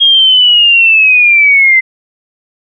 sine linear sweep, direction down, 3264 to 2051 Hz, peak -3 dBFS, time 0-1.81 s, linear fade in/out 20 ms, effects none

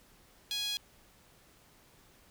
sawtooth tone with high-pass filter, 830.6 Hz, G#5, in tune, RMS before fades -35 dBFS, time 0.51-0.77 s, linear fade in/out 0 ms, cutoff 3600 Hz, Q 5.7, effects pink hiss -62 dBFS RMS until 2.3 s

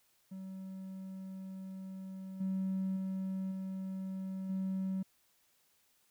triangle tone with level steps, 190 Hz, F#3, 46 cents sharp, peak -40 / -29 / -32 / -35 / -30 dBFS, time 0.31-5.03 s, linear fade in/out 10 ms, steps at 2.4 / 2.96 / 3.51 / 4.49 s, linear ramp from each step 10 ms, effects tanh soft clip ceiling -28 dBFS + white hiss -72 dBFS RMS until 6.1 s

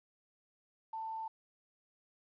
sine tone with quantisation, 889 Hz, A5, 18 cents sharp, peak -38 dBFS, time 0.93-1.28 s, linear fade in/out 5 ms, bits 11, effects resampled to 11025 Hz

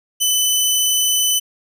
15% pulse tone, 3009 Hz, F#7, 28 cents sharp, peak -7 dBFS, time 0.2-1.4 s, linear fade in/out 20 ms, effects none

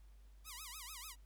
5% pulse tone with vibrato, 1108.7 Hz, C#6, in tune, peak -36 dBFS, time 0.44-1.16 s, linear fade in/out 50 ms, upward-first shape sine, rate 6.8 Hz, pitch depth 270 cents each way, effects added 50 Hz sine -57 dBFS peak until 1.25 s + pink hiss -75 dBFS RMS until 1.25 s

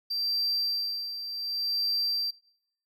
triangle tone with tremolo, 4701 Hz, D8, 1 cent sharp, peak -24 dBFS, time 0.1-2.31 s, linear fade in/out 10 ms, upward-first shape sine, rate 0.68 Hz, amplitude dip 65%, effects noise-tail reverb RT60 0.7 s tail -23 dB re dry

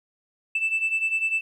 sine beating tone pair, 2637 / 2647 Hz, E7 / E7, 0 / +7 cents, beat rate 10 Hz, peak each -26 / -22 dBFS, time 0.55-1.41 s, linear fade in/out 5 ms, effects tanh soft clip ceiling -18 dBFS + 10-bit

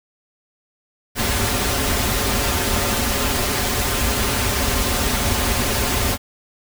pink noise with comb filter, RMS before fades -20 dBFS, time 1.15-6.18 s, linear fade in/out 50 ms, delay 6.2 ms, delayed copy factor -0.7, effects none

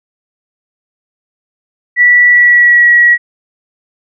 sine tone with pitch glide, 1950 to 1918.7 Hz, B6 to A#6, -23 to +49 cents, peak -3 dBFS, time 1.96-3.18 s, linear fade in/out 50 ms, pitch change -28 cents, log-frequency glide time 2.31-2.9 s, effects none

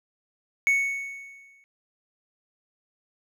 triangle tone with exponential decay, 2217 Hz, C#7, in tune, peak -15 dBFS, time 0.67-1.64 s, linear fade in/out 0 ms, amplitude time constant 210 ms, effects none

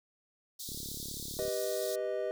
pink high-pass noise, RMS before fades -42 dBFS, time 0.59-1.96 s, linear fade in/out 10 ms, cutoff 3500 Hz, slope 96 dB/octave
click train, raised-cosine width 3 ms, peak -33 dBFS, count 29, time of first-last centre 0.69-1.481 s, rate 35.4 Hz
triangle chord, G augmented, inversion none, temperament equal, 392 / 493.9 / 622.3 Hz, G4 / B4 / D#5, 0 / 0 / 0 cents, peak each -35 / -35 / -33 dBFS, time 1.39-2.31 s, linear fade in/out 0 ms
effects none

